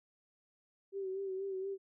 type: tone with vibrato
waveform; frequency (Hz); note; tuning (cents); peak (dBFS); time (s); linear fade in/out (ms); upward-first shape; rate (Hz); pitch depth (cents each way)
sine; 385.1; G4; -31; -36; 0.92-1.78; 50; sine; 4.2; 44
effects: none